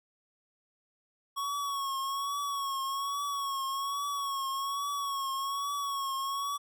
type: tone with vibrato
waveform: square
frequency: 1108.7 Hz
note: C#6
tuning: in tune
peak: -32 dBFS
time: 1.36-6.58 s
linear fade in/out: 20 ms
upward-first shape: triangle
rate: 1.2 Hz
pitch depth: 56 cents each way
effects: none